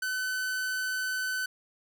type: tone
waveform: 45% pulse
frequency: 1513 Hz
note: F#6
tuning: 38 cents sharp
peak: -29 dBFS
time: 0.02-1.46 s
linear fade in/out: 5 ms
effects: none